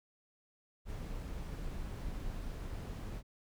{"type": "noise", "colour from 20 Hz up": "brown", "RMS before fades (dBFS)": -41, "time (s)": [0.85, 3.23], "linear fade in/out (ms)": 50, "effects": []}